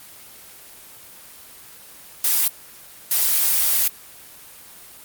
blue noise bursts at uneven times, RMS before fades -18 dBFS, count 2, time 2.24-2.48 / 3.11-3.88 s, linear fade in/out 2 ms, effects white hiss -43 dBFS RMS until 5.04 s + Opus 24 kbps

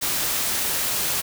white noise, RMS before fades -24 dBFS, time 0.01-1.22 s, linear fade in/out 20 ms, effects none

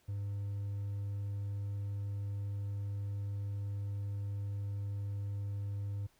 triangle tone with hard clipping, 100.7 Hz, G2, 47 cents sharp, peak -36 dBFS, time 0.08-6.07 s, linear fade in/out 10 ms, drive 5 dB, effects pink hiss -70 dBFS RMS until 6.19 s

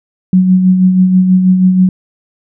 sine tone with tremolo, 185 Hz, F#3, in tune, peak -3 dBFS, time 0.33-1.89 s, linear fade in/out 2 ms, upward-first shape sine, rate 6.2 Hz, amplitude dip 45%, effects none

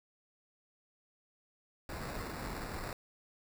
pink noise with sample-and-hold, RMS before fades -41 dBFS, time 1.89-2.93 s, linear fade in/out 2 ms, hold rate 3150 Hz, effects none

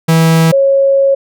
45% pulse / sine tone pair in turn, 163 / 548.3 Hz, E3 / C#5, -19 / -19 cents, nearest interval octave + major sixth, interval 2100 cents, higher second, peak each -6 dBFS, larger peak neither, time 0.08-0.52 / 0.52-1.15 s, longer second, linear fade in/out 10 ms, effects none

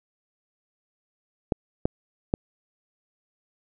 clicks, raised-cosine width 2 ms, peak -8 dBFS, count 3, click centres 1.522 / 1.855 / 2.339 s, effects none

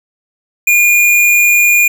square tone, 2425 Hz, D#7, 45 cents flat, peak -7 dBFS, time 0.67-1.88 s, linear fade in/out 5 ms, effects none

